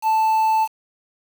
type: tone with quantisation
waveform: triangle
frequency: 880 Hz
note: A5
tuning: in tune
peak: -13 dBFS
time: 0.02-0.68 s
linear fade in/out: 50 ms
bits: 6
effects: none

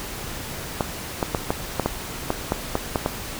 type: clicks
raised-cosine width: 1 ms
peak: -6 dBFS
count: 11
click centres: 0.808 / 1.228 / 1.348 / 1.505 / 1.797 / 1.86 / 2.304 / 2.521 / 2.754 / 2.958 / 3.061 s
effects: pink hiss -33 dBFS RMS until 3.39 s

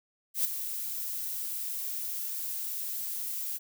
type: noise with ADSR envelope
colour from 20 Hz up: violet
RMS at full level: -25 dBFS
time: 0.34-3.59 s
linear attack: 110 ms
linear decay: 3 ms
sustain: -10 dB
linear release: 29 ms
effects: none

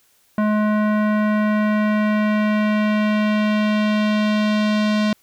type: tone with low-pass filter sweep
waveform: square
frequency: 212 Hz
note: G#3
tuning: 36 cents sharp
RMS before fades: -18 dBFS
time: 0.38-5.13 s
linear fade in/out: 2 ms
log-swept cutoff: 1400 to 4300 Hz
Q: 1.4
effects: white hiss -59 dBFS RMS until 5.22 s

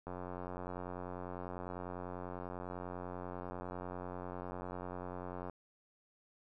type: click train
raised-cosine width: 1 ms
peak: -29 dBFS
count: 490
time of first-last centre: 0.07-5.497 s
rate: 90.1 Hz
effects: none

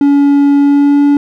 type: tone with pitch glide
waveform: triangle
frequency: 283.4 to 286.5 Hz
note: C#4 to D4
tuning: +38 to -43 cents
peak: -3 dBFS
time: 0.01-1.17 s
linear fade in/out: 2 ms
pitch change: +19 cents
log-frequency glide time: 0.58-1.04 s
effects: none

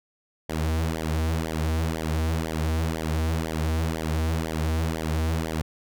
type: tone with flanger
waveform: sawtooth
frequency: 80 Hz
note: D#2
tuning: 49 cents sharp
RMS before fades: -26 dBFS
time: 0.49-5.62 s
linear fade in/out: 5 ms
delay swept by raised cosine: 0.74 to 5.64 ms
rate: 2 Hz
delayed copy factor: -0.9
effects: none

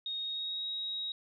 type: tone with pitch glide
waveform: sine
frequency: 3727 to 3799 Hz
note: A#7 to A#7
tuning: -1 to +32 cents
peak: -34 dBFS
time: 0.06-1.12 s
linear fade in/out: 2 ms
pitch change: +33 cents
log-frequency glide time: 0.18-0.66 s
effects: none

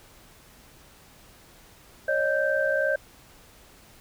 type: tone cluster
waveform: sine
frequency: 549 / 611 / 1565 Hz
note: C#5 / D#5 / G6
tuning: -17 / -32 / -3 cents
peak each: -26 dBFS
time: 2.08-2.96 s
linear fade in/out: 5 ms
effects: pink hiss -53 dBFS RMS until 4 s

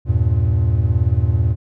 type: chord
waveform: triangle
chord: E diminished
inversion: none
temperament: equal with one note detuned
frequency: 80.43 / 98 / 116.54 Hz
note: E2 / G2 / Bb2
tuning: -42 / 0 / 0 cents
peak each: -16 dBFS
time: 0.05-1.56 s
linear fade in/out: 50 ms
effects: none

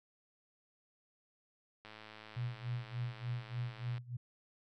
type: click train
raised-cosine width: 0.3 ms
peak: -35 dBFS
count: 231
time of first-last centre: 1.85-3.98 s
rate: 108 Hz
type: tone with tremolo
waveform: sine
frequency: 122 Hz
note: B2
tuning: 21 cents flat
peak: -34 dBFS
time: 2.36-4.17 s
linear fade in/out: 10 ms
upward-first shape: sine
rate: 3.4 Hz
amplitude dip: 90%
effects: none

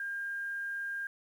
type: tone with quantisation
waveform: sine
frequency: 1606 Hz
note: G6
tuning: 41 cents sharp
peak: -34 dBFS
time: 0-1.07 s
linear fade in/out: 2 ms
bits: 10
effects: none

